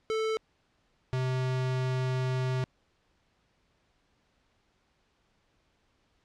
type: tone pair in turn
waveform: square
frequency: 440 / 129.01 Hz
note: A4 / C3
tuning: 0 / -24 cents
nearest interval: octave + major sixth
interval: 2124 cents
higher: first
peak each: -28 dBFS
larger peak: neither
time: 0.1-0.37 / 1.13-2.64 s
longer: second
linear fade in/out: 0 ms
effects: pink hiss -71 dBFS RMS until 6.24 s + low-pass 5000 Hz 12 dB/octave